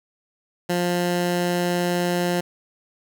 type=tone; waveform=15% pulse; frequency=176.2 Hz; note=F3; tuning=16 cents sharp; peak=-14 dBFS; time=0.69-2.41 s; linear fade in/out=10 ms; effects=none